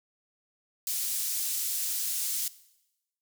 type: high-pass noise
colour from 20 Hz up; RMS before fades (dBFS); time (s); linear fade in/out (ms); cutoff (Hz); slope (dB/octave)
pink; -31; 0.87-2.48; 2; 7000; 12
effects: noise-tail reverb RT60 0.9 s tail -18 dB re dry